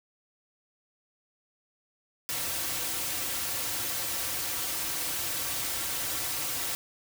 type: noise with comb filter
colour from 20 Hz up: white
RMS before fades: -32 dBFS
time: 2.29-6.75 s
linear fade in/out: 0 ms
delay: 4.8 ms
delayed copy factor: -0.6
effects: none